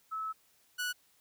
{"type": "tone pair in turn", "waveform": ["sine", "sawtooth"], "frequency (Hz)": [1300, 1473.2], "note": ["E6", "F#6"], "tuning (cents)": [-24, -8], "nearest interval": "major second", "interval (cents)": 216, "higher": "second", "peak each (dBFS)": [-34, -29], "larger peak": "second", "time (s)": [[0.11, 0.33], [0.78, 0.93]], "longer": "first", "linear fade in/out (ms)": 20, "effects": ["white hiss -68 dBFS RMS until 1.2 s"]}